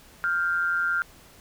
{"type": "tone pair together", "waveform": "sine", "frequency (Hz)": [1396.9, 1567.8], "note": ["F6", "G6"], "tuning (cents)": [0, 0], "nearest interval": "major second", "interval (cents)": 200, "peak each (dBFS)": [-23, -29], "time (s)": [0.24, 1.02], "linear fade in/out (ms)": 0, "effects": ["pink hiss -52 dBFS RMS until 1.4 s"]}